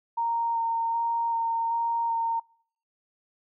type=tone with vibrato; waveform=sine; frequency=923 Hz; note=A#5; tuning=17 cents flat; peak=-24 dBFS; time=0.17-2.4 s; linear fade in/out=10 ms; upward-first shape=square; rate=1.3 Hz; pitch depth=10 cents each way; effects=noise-tail reverb RT60 0.6 s tail -26 dB re dry